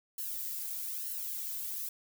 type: noise with flanger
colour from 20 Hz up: violet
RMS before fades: -38 dBFS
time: 0.18-1.89 s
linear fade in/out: 5 ms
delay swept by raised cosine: 0.83 to 2.13 ms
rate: 1.1 Hz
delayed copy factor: -0.75
effects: none